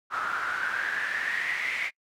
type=noise with band-pass filter sweep; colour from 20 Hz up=pink; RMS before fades=-30 dBFS; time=0.1-1.91 s; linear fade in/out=50 ms; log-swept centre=1300 to 2200 Hz; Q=8.7; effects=noise-tail reverb RT60 0.1 s tail -26 dB re dry